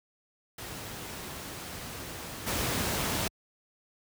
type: noise with level steps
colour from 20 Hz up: pink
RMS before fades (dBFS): -40 / -30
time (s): 0.58-3.28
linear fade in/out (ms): 5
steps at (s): 2.46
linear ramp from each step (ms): 20
effects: high-pass 60 Hz 12 dB/octave